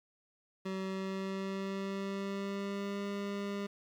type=tone with pitch glide; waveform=25% pulse; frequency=190.4 to 201 Hz; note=F#3 to G3; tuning=+50 to +44 cents; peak=-32 dBFS; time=0.65-3.67 s; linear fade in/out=10 ms; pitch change=+94 cents; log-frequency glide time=0.81-3.06 s; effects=low-pass 5000 Hz 12 dB/octave + 10-bit